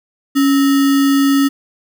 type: tone with sample-and-hold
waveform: sine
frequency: 277.2 Hz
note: C#4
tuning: in tune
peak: -9 dBFS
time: 0.35-1.49 s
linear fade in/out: 20 ms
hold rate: 1575 Hz
effects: none